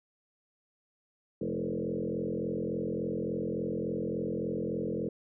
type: tone with frequency modulation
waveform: sine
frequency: 329.6 Hz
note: E4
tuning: in tune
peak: -30 dBFS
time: 1.41-5.09 s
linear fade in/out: 5 ms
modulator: 43.5 Hz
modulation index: 4.2
effects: none